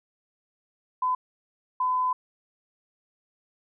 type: tone bursts at uneven times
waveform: sine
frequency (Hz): 1011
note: B5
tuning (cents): +40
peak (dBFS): -22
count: 2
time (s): 1.02-1.15 / 1.8-2.13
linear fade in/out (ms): 5
effects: none